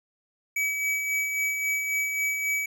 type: tone with tremolo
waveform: square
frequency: 2282 Hz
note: C#7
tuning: 50 cents sharp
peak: -24 dBFS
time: 0.56-2.66 s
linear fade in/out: 5 ms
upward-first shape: sine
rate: 3.7 Hz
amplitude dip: 40%
effects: none